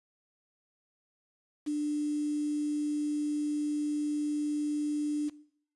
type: tone with quantisation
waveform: sine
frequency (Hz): 296.7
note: D4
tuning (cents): +18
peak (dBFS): -28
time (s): 1.66-5.3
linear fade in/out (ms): 20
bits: 8
effects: noise-tail reverb RT60 0.6 s tail -19 dB re dry + resampled to 24000 Hz